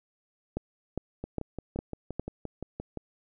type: two click trains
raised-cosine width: 2 ms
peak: -22 / -17 dBFS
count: 11 / 5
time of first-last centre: 1.24-2.973 / 0.57-2.196 s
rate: 5.77 / 2.46 Hz
effects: none